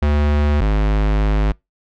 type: tone pair in turn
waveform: square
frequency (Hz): 73.6 / 51.78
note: D2 / G#1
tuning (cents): +4 / -4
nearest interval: tritone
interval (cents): 608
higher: first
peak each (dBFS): -14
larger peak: neither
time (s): 0.02-0.61 / 0.61-1.52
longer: second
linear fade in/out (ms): 5
effects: noise-tail reverb RT60 0.2 s tail -25 dB re dry + low-pass 3000 Hz 12 dB/octave